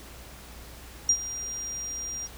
sine tone with ADSR envelope, 5700 Hz, F8, 34 cents sharp, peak -16 dBFS, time 1.09-2.28 s, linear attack 3 ms, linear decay 71 ms, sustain -16 dB, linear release 28 ms, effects added 60 Hz sine -47 dBFS peak until 2.37 s + pink hiss -47 dBFS RMS until 2.37 s

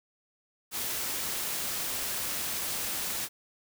white noise, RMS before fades -33 dBFS, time 0.71-3.29 s, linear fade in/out 50 ms, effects none

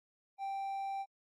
triangle tone, 784 Hz, G5, in tune, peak -34 dBFS, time 0.38-1.06 s, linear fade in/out 50 ms, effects AAC 48 kbps

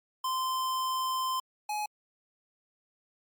square tone pair in turn, 1037 / 841.9 Hz, C6 / G#5, -16 / +23 cents, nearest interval major third, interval 361 cents, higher first, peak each -29 / -31 dBFS, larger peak first, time 0.24-1.4 / 1.69-1.86 s, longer first, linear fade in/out 5 ms, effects MP3 96 kbps

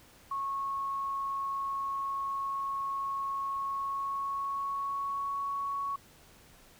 sine tone with pitch glide, 1098 to 1114 Hz, C#6 to C#6, -17 to +8 cents, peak -31 dBFS, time 0.31-5.96 s, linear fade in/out 5 ms, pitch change +25 cents, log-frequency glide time 3.59-5.43 s, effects pink hiss -58 dBFS RMS until 6.79 s

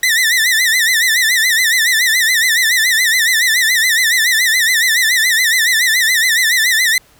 sawtooth tone with vibrato, 1891 Hz, A#6, 24 cents sharp, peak -7 dBFS, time 0.03-6.98 s, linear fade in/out 2 ms, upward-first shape sine, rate 7.1 Hz, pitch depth 140 cents each way, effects pink hiss -49 dBFS RMS until 7.19 s

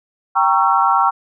sine chord, G diminished seventh, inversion none, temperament equal with one note detuned, 784 / 932.3 / 1108.7 / 1344.7 Hz, G5 / Bb5 / Db6 / Fb6, 0 / 0 / 0 / +34 cents, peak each -17 dBFS, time 0.35-1.11 s, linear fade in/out 20 ms, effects none

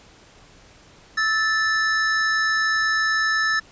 square tone pair together, 1306 / 1758 Hz, E6 / A6, -17 / -2 cents, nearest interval perfect fourth, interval 515 cents, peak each -26 / -20 dBFS, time 1.17-3.6 s, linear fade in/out 10 ms, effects pink hiss -50 dBFS RMS until 3.71 s + resampled to 16000 Hz

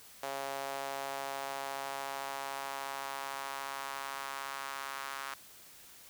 sawtooth tone with high-pass filter sweep, 137.4 Hz, C#3, 15 cents flat, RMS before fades -40 dBFS, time 0.23-5.34 s, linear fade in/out 2 ms, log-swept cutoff 640 to 1200 Hz, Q 2, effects white hiss -55 dBFS RMS until 6.09 s

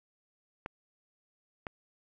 clicks, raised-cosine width 0.5 ms, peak -22 dBFS, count 2, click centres 0.661 / 1.668 s, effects none

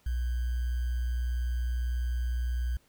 sine tone with sample-and-hold, 60.8 Hz, B1, 26 cents flat, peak -27 dBFS, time 0.06-2.77 s, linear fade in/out 5 ms, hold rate 1575 Hz, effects pink hiss -66 dBFS RMS until 2.88 s

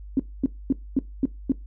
sine tone bursts, 268.9 Hz, C4, 47 cents sharp, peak -16 dBFS, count 6, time 0.17-1.52 s, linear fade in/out 2 ms, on 25 ms, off 240 ms, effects noise-tail reverb RT60 0.2 s tail -19 dB re dry + added 50 Hz sine -37 dBFS peak until 1.66 s

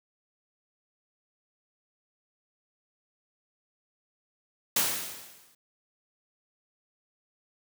white noise with exponential decay, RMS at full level -23 dBFS, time 4.76-5.55 s, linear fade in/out 5 ms, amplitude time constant 170 ms, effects high-pass 100 Hz 12 dB/octave

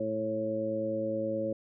harmonic tone with a mistuned harmonic, 109.6 Hz, A2, 6 cents flat, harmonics 1 / 2 / 3 / 4 / 5, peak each -43 / -37 / -36 / -42 / -31 dBFS, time 0-1.53 s, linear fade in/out 5 ms, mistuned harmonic 1, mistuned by +25 cents, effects none

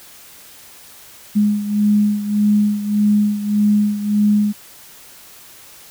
sine beating tone pair, 207.7 / 209.4 Hz, G#3 / G#3, 0 / +15 cents, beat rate 1.7 Hz, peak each -14 / -19 dBFS, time 1.35-4.53 s, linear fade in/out 20 ms, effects white hiss -42 dBFS RMS until 5.9 s

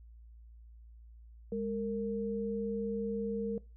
sine tone pair together, 204.7 / 459.6 Hz, G#3 / A#4, -25 / -25 cents, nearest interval octave + major second, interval 1400 cents, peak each -36 / -34 dBFS, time 1.52-3.58 s, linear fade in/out 2 ms, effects noise-tail reverb RT60 0.3 s tail -21 dB re dry + added 57 Hz sine -51 dBFS peak until 3.76 s

